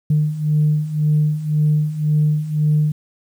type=beating tone pair; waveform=sine; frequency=150.2 / 152.1 Hz; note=D3 / D#3; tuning=+39 / -39 cents; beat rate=1.9 Hz; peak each=-19 / -15 dBFS; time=0.1-2.92 s; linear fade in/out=5 ms; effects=tanh soft clip ceiling -8 dBFS + 8-bit